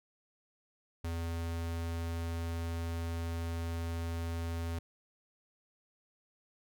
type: tone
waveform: square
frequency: 83.6 Hz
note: E2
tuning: 25 cents sharp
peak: -35 dBFS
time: 1.04-4.79 s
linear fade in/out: 5 ms
effects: none